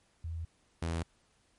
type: tone pair in turn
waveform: sine / sawtooth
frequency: 82.41 / 83.03 Hz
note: E2 / E2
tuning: 0 / +13 cents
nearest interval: unison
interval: 13 cents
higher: second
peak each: -35 / -28 dBFS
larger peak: second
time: 0.24-0.45 / 0.82-1.03 s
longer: neither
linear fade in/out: 5 ms
effects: pink hiss -70 dBFS RMS until 1.58 s + MP3 48 kbps